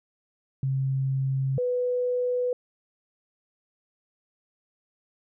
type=tone pair in turn; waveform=sine; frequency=134.1 / 495.3 Hz; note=C3 / B4; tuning=+43 / +5 cents; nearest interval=octave + major seventh; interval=2262 cents; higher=second; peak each=-23 dBFS; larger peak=neither; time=0.63-1.58 / 1.58-2.53 s; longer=neither; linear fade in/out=2 ms; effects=none